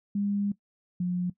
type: tone pair in turn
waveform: sine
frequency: 202.2 / 178.77 Hz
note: G#3 / F3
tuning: -46 / +41 cents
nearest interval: major second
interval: 213 cents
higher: first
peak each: -25 dBFS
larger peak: neither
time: 0.15-0.52 / 1-1.3 s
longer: first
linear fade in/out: 5 ms
effects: noise-tail reverb RT60 0.1 s tail -18 dB re dry